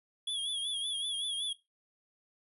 square tone with vibrato, 3349 Hz, G#7, 14 cents sharp, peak -33 dBFS, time 0.27-1.53 s, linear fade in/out 5 ms, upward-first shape sine, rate 5.3 Hz, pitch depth 71 cents each way, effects noise-tail reverb RT60 0.2 s tail -17 dB re dry + resampled to 32000 Hz

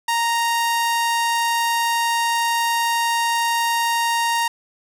sawtooth tone, 931 Hz, A#5, 2 cents flat, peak -14 dBFS, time 0.08-4.48 s, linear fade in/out 5 ms, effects resampled to 32000 Hz + 7-bit

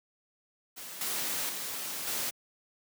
white noise with level steps, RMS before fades -43 / -33 / -37 / -33 dBFS, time 0.76-2.31 s, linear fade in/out 20 ms, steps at 1.01 / 1.49 / 2.07 s, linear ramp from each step 2 ms, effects high-pass 150 Hz 12 dB/octave

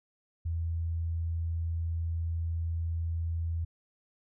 sine tone, 83 Hz, E2, 12 cents sharp, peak -29 dBFS, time 0.45-3.65 s, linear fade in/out 10 ms, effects none

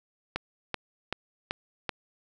click train, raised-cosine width 0.3 ms, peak -13 dBFS, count 5, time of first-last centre 0.36-1.893 s, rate 2.61 Hz, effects none

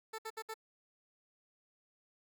15% pulse tone bursts, 441.9 Hz, A4, 7 cents sharp, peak -34 dBFS, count 4, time 0.13-0.542 s, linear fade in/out 10 ms, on 55 ms, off 64 ms, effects none

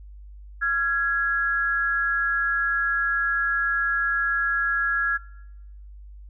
sine tone pair together, 1374.7 / 1667 Hz, F6 / G#6, -28 / +6 cents, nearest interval minor third, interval 334 cents, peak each -25 / -22 dBFS, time 0.61-5.18 s, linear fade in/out 20 ms, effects noise-tail reverb RT60 0.9 s tail -23 dB re dry + added 50 Hz sine -40 dBFS peak until 6.29 s

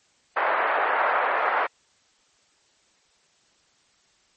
pink band-pass noise, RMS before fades -23 dBFS, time 0.36-1.67 s, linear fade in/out 10 ms, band 590 to 1800 Hz, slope 24 dB/octave, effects white hiss -63 dBFS RMS until 4.36 s + MP3 32 kbps

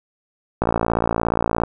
click train, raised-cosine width 1 ms, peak -4 dBFS, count 59, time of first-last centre 0.62-1.636 s, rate 57.1 Hz, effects none

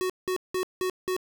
square tone bursts, 370 Hz, F#4, in tune, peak -26 dBFS, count 5, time 0.01-1.165 s, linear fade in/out 0 ms, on 87 ms, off 180 ms, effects none

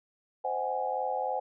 sine chord, Ab dominant seventh, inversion first, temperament just, 519.1 / 623 / 747.5 / 830.6 Hz, C5 / Eb5 / Gb5 / Ab5, -14 / +2 / +17 / 0 cents, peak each -34 / -39 / -33 / -33 dBFS, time 0.44-1.4 s, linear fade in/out 10 ms, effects none

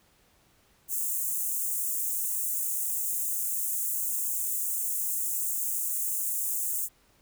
white high-pass noise, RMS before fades -30 dBFS, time 0.88-6.89 s, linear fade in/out 50 ms, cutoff 6900 Hz, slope 48 dB/octave, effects pink hiss -64 dBFS RMS until 7.21 s

